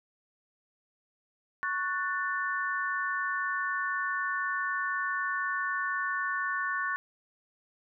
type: chord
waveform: sine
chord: F# minor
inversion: second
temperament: just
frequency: 1110 / 1480 / 1776 Hz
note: C#6 / F#6 / A6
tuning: +2 / 0 / +16 cents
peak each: -33 dBFS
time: 1.63-6.96 s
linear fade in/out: 0 ms
effects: none